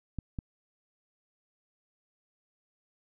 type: clicks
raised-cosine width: 5 ms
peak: -22 dBFS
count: 2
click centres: 0.187 / 0.388 s
effects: none